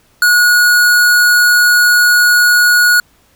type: tone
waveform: square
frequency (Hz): 1453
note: F#6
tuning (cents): -32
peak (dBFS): -7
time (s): 0.22-3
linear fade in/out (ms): 2
effects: pink hiss -52 dBFS RMS until 3.35 s